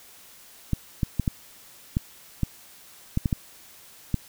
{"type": "clicks", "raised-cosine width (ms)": 5, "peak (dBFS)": -10, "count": 10, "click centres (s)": [0.733, 1.032, 1.197, 1.278, 1.969, 2.433, 3.174, 3.258, 3.328, 4.143], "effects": ["white hiss -50 dBFS RMS until 4.28 s"]}